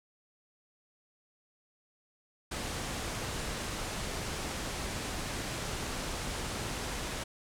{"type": "low-pass noise", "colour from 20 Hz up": "pink", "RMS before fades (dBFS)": -37, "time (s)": [2.51, 7.24], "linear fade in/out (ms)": 10, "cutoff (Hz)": 10000, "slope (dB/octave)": 24, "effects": []}